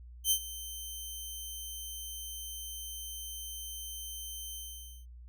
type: tone with ADSR envelope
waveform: 10% pulse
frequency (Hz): 3100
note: G7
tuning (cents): -20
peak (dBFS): -15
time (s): 0.24-5.06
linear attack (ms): 70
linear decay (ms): 76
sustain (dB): -17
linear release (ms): 510
effects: added 60 Hz sine -47 dBFS peak until 5.28 s